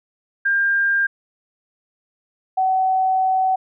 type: tone pair in turn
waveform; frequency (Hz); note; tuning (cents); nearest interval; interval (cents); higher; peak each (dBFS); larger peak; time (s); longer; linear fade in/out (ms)
sine; 1600 / 755.1; G6 / F#5; +35 / +35; octave + minor second; 1300; first; -15; neither; 0.45-1.07 / 2.57-3.56; second; 10
effects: none